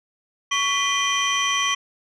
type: tone cluster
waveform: sine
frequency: 1120 / 1986 / 2432 / 3139 / 5920 Hz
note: C#6 / B6 / D#7 / G7 / F#8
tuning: +18 / +9 / -40 / +2 / 0 cents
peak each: -23 / -25 / -27 / -23 / -27 dBFS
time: 0.51-1.75 s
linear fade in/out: 10 ms
effects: tanh soft clip ceiling -13 dBFS